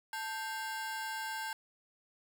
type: ring-modulated tone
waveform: 40% pulse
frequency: 1227 Hz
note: D#6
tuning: 25 cents flat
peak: -33 dBFS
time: 0.13-1.53 s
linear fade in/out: 2 ms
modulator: 345 Hz
effects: none